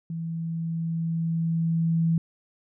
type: tone with level ramp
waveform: sine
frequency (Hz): 164.81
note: E3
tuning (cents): 0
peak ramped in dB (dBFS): -29 to -19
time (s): 0.1-2.18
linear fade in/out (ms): 2
effects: none